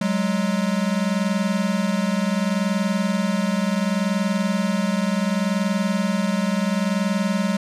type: tone pair together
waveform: square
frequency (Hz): 187.01 / 207.7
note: F#3 / G#3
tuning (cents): +19 / 0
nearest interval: major second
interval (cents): 181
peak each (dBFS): -23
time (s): 0.01-7.57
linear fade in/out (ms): 5
effects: low-pass 9000 Hz 12 dB/octave